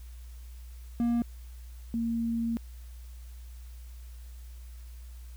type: tone pair in turn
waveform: triangle / sine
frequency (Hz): 236.3 / 230.5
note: A#3 / A#3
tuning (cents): +24 / -19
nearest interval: unison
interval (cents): 43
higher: first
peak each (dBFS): -22 / -27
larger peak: first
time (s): 1-1.22 / 1.94-2.57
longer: second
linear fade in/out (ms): 0
effects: added 60 Hz sine -42 dBFS peak until 5.36 s + white hiss -60 dBFS RMS until 5.36 s